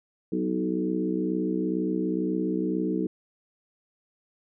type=harmonic tone with a mistuned harmonic; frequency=62.1 Hz; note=B1; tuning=10 cents sharp; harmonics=3 / 4 / 5 / 6 / 7; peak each=-30 / -32 / -28 / -34 / -33 dBFS; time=0.32-3.07 s; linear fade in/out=5 ms; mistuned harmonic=5; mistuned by=+27 cents; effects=none